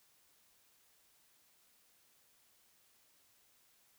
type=silence; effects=white hiss -70 dBFS RMS until 3.98 s